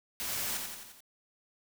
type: noise with echo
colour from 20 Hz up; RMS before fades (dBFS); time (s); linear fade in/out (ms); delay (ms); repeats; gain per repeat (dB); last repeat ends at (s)
white; -36; 0.2-0.57; 0; 87; 5; -4; 1.005
effects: none